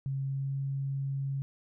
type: tone with pitch glide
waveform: sine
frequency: 136 to 137.1 Hz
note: C#3 to C#3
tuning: -33 to -19 cents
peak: -30 dBFS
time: 0.06-1.42 s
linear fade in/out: 0 ms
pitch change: +14 cents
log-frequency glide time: 0.27-0.55 s
effects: none